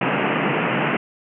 pink band-pass noise, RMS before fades -21 dBFS, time 0.01-0.97 s, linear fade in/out 5 ms, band 130 to 2900 Hz, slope 96 dB/octave, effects none

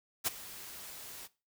white noise with ADSR envelope, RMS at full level -29 dBFS, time 0.24-1.28 s, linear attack 30 ms, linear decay 19 ms, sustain -18 dB, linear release 28 ms, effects noise-tail reverb RT60 0.3 s tail -19 dB re dry

